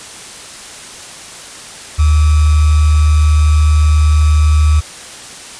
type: tone with sample-and-hold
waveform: sine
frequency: 76.1 Hz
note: D#2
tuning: 38 cents flat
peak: -6 dBFS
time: 1.98-4.81 s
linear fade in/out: 20 ms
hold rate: 1225 Hz
effects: white hiss -31 dBFS RMS until 5.59 s + resampled to 22050 Hz